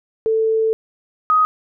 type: tone pair in turn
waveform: sine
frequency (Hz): 443.4 / 1254.1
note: A4 / D#6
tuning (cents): +13 / +13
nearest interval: octave + tritone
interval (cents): 1800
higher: second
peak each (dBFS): -14 / -11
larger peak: second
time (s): 0.26-0.73 / 1.3-1.45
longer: first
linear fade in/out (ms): 0
effects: none